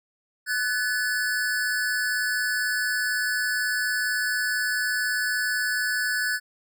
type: tone pair together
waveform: square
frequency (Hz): 1497 / 1721.1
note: F#6 / A6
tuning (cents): +20 / -39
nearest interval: major second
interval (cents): 241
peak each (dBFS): -27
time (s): 0.46-6.4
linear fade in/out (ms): 50
effects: none